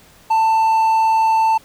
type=tone; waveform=triangle; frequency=889 Hz; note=A5; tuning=18 cents sharp; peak=-10 dBFS; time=0.3-1.58 s; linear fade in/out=10 ms; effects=pink hiss -48 dBFS RMS until 1.64 s